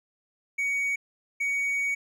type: tone pair in turn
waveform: triangle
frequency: 2245 / 2245 Hz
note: C#7 / C#7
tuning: +21 / +21 cents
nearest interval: unison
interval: 0 cents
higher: neither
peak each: -23 dBFS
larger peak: neither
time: 0.58-0.96 / 1.4-1.95 s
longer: second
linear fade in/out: 10 ms
effects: none